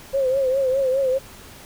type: tone with vibrato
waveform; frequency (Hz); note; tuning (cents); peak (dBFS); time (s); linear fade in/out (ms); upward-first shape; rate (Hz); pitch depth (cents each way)
sine; 530; C5; +22; -17; 0.13-1.19; 20; triangle; 4.9; 87
effects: pink hiss -43 dBFS RMS until 1.65 s